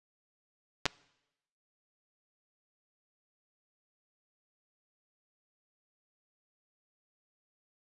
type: clicks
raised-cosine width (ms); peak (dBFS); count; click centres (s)
0.2; -9; 2; 0.856 / 0.863
effects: noise-tail reverb RT60 0.9 s tail -23 dB re dry + resampled to 24000 Hz